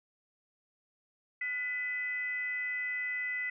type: tone with frequency modulation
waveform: sine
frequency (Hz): 2000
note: B6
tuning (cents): +21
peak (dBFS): -32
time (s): 1.41-3.5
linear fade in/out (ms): 5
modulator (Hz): 554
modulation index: 0.38
effects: none